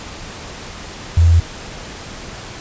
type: tone with quantisation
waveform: sine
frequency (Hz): 84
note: E2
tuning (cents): +33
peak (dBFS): -7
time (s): 1.17-1.4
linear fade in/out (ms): 5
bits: 6
effects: pink hiss -32 dBFS RMS until 2.6 s + resampled to 16000 Hz